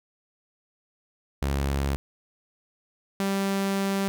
sawtooth tone pair in turn, 69.3 / 196.01 Hz, C#2 / G3, 0 / 0 cents, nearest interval octave + tritone, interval 1800 cents, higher second, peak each -20 dBFS, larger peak neither, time 1.42-1.96 / 3.2-4.08 s, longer second, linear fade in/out 0 ms, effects none

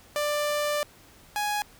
sawtooth tone pair in turn, 591 / 831.9 Hz, D5 / G#5, +11 / +3 cents, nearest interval tritone, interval 592 cents, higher second, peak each -21 / -22 dBFS, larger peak first, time 0.16-0.83 / 1.36-1.62 s, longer first, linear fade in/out 0 ms, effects pink hiss -54 dBFS RMS until 1.79 s

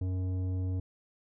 sine tone with tanh clipping, 92.5 Hz, F#2, in tune, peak -31 dBFS, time 0.01-0.8 s, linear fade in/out 5 ms, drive 11 dB, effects none

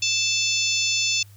harmonic tone, 880 Hz, A5, in tune, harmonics 3 / 4 / 5 / 6 / 7 / 8, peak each -25 / -27 / -29 / -27 / -28 / -30 dBFS, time 0.02-1.23 s, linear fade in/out 5 ms, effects added 101 Hz sine -45 dBFS peak until 1.36 s + white hiss -56 dBFS RMS until 1.36 s

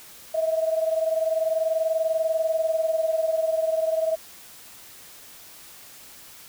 sine tone pair together, 640.7 / 661 Hz, E5 / E5, -49 / +5 cents, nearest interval minor second, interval 54 cents, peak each -22 / -27 dBFS, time 0.34-4.16 s, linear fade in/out 10 ms, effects white hiss -46 dBFS RMS until 6.48 s

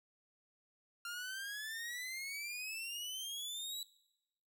sawtooth exponential sweep, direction up, 1386 to 3951 Hz, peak -38 dBFS, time 1.05-3.83 s, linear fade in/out 2 ms, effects noise-tail reverb RT60 0.9 s tail -20 dB re dry

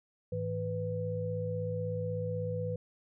sine tone cluster, 106.1 / 162.3 / 496.3 Hz, G#2 / E3 / B4, +38 / -27 / +8 cents, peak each -36 / -38 / -35 dBFS, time 0.32-2.76 s, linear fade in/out 5 ms, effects none

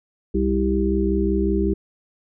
harmonic tone with a mistuned harmonic, 65.41 Hz, C2, in tune, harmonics 1 / 3 / 5 / 6, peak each -23 / -23 / -23 / -23 dBFS, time 0.34-1.74 s, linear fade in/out 10 ms, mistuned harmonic 1, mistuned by -38 cents, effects none

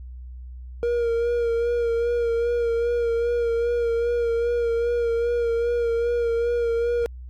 triangle tone with vibrato, 470 Hz, A#4, 14 cents sharp, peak -18 dBFS, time 0.83-7.06 s, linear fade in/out 0 ms, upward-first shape sine, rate 2.5 Hz, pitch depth 29 cents each way, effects added 62 Hz sine -35 dBFS peak until 7.29 s + AAC 64 kbps

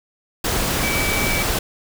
sine tone in noise, 2297 Hz, D7, 39 cents flat, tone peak -23 dBFS, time 0.83-1.43 s, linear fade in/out 5 ms, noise pink, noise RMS -21 dBFS, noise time 0.44-1.59 s, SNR -5 dB, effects none

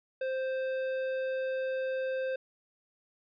triangle tone with tanh clipping, 523.3 Hz, C5, in tune, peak -32 dBFS, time 0.21-2.36 s, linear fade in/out 5 ms, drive 16 dB, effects resampled to 11025 Hz

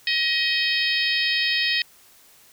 harmonic tone with a mistuned harmonic, 631 Hz, D#5, 24 cents sharp, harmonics 3 / 4 / 5 / 6 / 7 / 8, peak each -25 / -26 / -27 / -28 / -28 / -29 dBFS, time 0.07-1.82 s, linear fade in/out 2 ms, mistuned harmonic 8, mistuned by +18 cents, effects white hiss -53 dBFS RMS until 2.52 s

